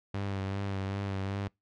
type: tone with vibrato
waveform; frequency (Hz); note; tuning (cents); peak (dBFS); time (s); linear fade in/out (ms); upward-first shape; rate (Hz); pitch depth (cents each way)
sawtooth; 98; G2; 0; -28; 0.14-1.48; 5; sine; 2.6; 32
effects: noise-tail reverb RT60 0.2 s tail -26 dB re dry + low-pass 4000 Hz 12 dB/octave